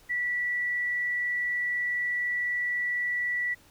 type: tone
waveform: sine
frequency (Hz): 1954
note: B6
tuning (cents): -19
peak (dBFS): -26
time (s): 0.09-3.55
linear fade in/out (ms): 20
effects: pink hiss -58 dBFS RMS until 3.7 s